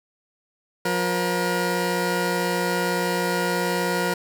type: tone pair together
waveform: 15% pulse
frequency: 178.6 / 476.8 Hz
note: F3 / A#4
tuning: +39 / +39 cents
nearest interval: octave + perfect fourth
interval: 1700 cents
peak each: -18 dBFS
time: 0.85-4.14 s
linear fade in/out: 5 ms
effects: none